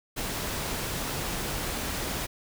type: noise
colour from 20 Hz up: pink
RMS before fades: -32 dBFS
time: 0.16-2.27 s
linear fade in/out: 20 ms
effects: none